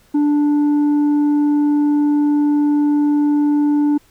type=tone with tanh clipping; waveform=sine; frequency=293.4 Hz; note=D4; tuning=2 cents flat; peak=-13 dBFS; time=0.14-3.98 s; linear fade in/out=10 ms; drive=4 dB; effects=pink hiss -54 dBFS RMS until 4.1 s